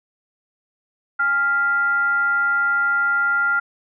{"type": "tone with frequency modulation", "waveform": "sine", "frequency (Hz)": 1396.9, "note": "F6", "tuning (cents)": 0, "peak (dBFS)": -16, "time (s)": [1.19, 3.6], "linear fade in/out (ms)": 10, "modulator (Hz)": 578, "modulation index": 0.31, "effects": []}